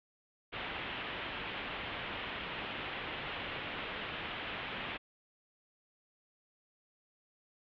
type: low-pass noise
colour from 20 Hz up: white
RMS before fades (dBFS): -41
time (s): 0.52-4.98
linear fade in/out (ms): 20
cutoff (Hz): 3300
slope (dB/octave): 48
effects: none